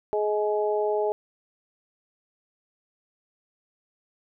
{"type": "harmonic tone", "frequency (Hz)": 210.4, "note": "G#3", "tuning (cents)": 23, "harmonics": [2, 3, 4], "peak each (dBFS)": [-24, -28, -30], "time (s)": [0.13, 1.12], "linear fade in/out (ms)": 0, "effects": []}